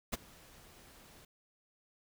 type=noise with ADSR envelope; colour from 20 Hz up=pink; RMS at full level=-34 dBFS; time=0.12-1.25 s; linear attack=17 ms; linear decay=22 ms; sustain=-24 dB; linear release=4 ms; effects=none